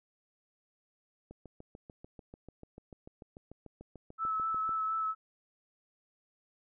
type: click train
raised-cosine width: 2 ms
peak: -35 dBFS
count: 24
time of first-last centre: 1.31-4.692 s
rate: 6.8 Hz
type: tone with vibrato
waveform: sine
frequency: 1306 Hz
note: E6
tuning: 17 cents flat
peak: -30 dBFS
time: 4.18-5.15 s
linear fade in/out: 50 ms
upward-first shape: sine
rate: 4.2 Hz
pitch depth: 16 cents each way
effects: none